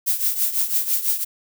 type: noise with tremolo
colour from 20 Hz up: violet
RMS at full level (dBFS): -18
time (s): 0.06-1.25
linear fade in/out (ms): 20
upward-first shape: triangle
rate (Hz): 6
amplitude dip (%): 80
effects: none